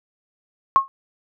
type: tone with exponential decay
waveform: sine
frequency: 1083 Hz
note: C#6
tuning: 41 cents flat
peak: -6 dBFS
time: 0.76-0.88 s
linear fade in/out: 0 ms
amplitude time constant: 26 ms
effects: none